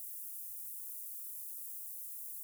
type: high-pass noise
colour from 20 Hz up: pink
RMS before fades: -45 dBFS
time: 0-2.43 s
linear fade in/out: 0 ms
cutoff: 11000 Hz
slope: 24 dB/octave
effects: none